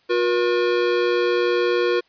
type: tone pair together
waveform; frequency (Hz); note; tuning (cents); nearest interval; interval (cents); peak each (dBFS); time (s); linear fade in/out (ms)
square; 359.1 / 479.3; F4 / A#4; +48 / +48; perfect fourth; 500; -21 / -21; 0.09-2.01; 20
effects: white hiss -60 dBFS RMS until 2.08 s + resampled to 11025 Hz